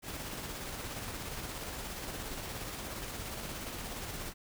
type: noise with tremolo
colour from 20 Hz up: pink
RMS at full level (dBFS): -40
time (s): 0.02-4.34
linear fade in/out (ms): 50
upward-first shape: square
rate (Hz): 17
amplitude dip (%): 25
effects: none